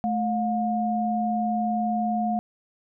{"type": "tone pair together", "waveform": "sine", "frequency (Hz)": [217.4, 714.5], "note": ["A3", "F5"], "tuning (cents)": [-21, 39], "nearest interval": "octave + major sixth", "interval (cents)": 2060, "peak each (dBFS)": -25, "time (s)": [0.04, 2.39], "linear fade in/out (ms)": 0, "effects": []}